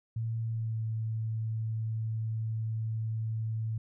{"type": "tone with pitch glide", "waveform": "sine", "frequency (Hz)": [113.5, 111.1], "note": ["A#2", "A2"], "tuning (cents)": [-46, 17], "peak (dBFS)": -30, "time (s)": [0.16, 3.78], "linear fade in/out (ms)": 5, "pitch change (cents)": -37, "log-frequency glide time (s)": [0.44, 0.82], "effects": []}